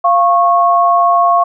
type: tone pair together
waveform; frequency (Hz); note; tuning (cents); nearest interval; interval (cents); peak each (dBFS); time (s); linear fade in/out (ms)
sine; 694.6 / 1098; F5 / C#6; -10 / -17; minor sixth; 793; -10; 0.04-1.44; 10
effects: none